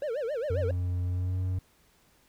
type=tone with vibrato; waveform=triangle; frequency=523 Hz; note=C5; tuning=1 cent flat; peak=-27 dBFS; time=0.02-0.71 s; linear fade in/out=2 ms; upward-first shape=sine; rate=7.4 Hz; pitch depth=280 cents each way
type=tone with pitch glide; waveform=triangle; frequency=89.6 to 92.28 Hz; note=F2 to F#2; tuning=+45 to -4 cents; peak=-25 dBFS; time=0.5-1.59 s; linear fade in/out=5 ms; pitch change=+51 cents; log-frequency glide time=1.11-1.37 s
effects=pink hiss -64 dBFS RMS until 2.28 s